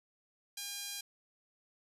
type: tone with high-pass filter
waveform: sawtooth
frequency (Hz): 807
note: G#5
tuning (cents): -50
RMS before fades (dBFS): -42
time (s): 0.57-1.01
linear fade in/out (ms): 5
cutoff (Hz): 4000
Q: 0.94
effects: resampled to 32000 Hz